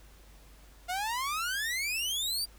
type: exponential sweep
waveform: sawtooth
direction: up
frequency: 699 to 4824 Hz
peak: -27 dBFS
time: 0.88-2.46 s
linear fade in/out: 20 ms
effects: added 50 Hz sine -53 dBFS peak until 2.58 s + pink hiss -59 dBFS RMS until 2.58 s